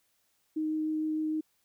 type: tone with vibrato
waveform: sine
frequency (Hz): 311.1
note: D#4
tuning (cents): 0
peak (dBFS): -28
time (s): 0.56-1.41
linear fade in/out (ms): 10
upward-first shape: triangle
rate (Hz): 6.6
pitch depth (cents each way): 8
effects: white hiss -73 dBFS RMS until 1.64 s